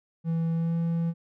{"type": "tone with pitch glide", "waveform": "triangle", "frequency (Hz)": [164.81, 167.21], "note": ["E3", "E3"], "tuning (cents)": [0, 25], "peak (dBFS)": -22, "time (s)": [0.24, 1.14], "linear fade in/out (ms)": 50, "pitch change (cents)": 25, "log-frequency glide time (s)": [0.53, 0.76], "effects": []}